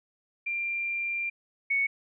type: tone pair in turn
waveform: sine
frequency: 2379 / 2219 Hz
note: D7 / C#7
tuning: +22 / +1 cents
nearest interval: minor second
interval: 121 cents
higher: first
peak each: -28 / -23 dBFS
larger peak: second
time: 0.46-1.3 / 1.7-1.87 s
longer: first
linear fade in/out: 10 ms
effects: none